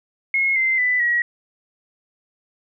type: tone with pitch steps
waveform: sine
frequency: 2165 / 2077 / 1992.2 / 1911.1 Hz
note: C#7 / C7 / B6 / A#6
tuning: -41 / -13 / +15 / +43 cents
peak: -16 dBFS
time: 0.34-1.22 s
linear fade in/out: 2 ms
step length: 220 ms
effects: none